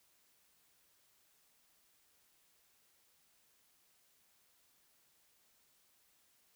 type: silence
effects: white hiss -72 dBFS RMS until 6.55 s